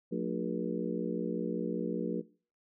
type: harmonic tone with a mistuned harmonic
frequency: 60 Hz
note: B1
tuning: 49 cents flat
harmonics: 3 / 4 / 5 / 6 / 7 / 8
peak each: -36 / -37 / -38 / -39 / -39 / -40 dBFS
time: 0.11-2.22 s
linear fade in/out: 20 ms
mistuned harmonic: 4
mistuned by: -110 cents
effects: noise-tail reverb RT60 0.4 s tail -21 dB re dry